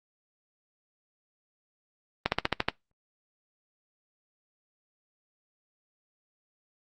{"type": "slowing click train", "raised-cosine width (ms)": 0.3, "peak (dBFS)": -7, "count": 7, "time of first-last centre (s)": [2.26, 2.685], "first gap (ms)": 61, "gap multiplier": 1.06, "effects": ["noise-tail reverb RT60 0.2 s tail -25 dB re dry", "Opus 24 kbps"]}